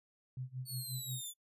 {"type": "tone with tremolo", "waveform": "sine", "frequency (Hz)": 128.6, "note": "C3", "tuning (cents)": -30, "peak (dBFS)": -37, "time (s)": [0.37, 1.21], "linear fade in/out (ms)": 2, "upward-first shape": "sine", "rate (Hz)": 5.6, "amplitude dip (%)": 95}
{"type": "linear sweep", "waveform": "5% pulse", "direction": "down", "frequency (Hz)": [4476, 3450], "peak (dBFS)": -34, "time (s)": [0.65, 1.34], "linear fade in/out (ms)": 50}
{"effects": ["noise-tail reverb RT60 0.1 s tail -26 dB re dry", "resampled to 32000 Hz"]}